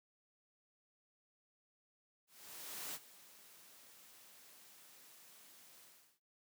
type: noise with ADSR envelope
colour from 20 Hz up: white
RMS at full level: -44 dBFS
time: 2.27-6.2 s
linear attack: 670 ms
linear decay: 46 ms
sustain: -17 dB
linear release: 360 ms
effects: noise-tail reverb RT60 0.3 s tail -22 dB re dry + high-pass 150 Hz 12 dB/octave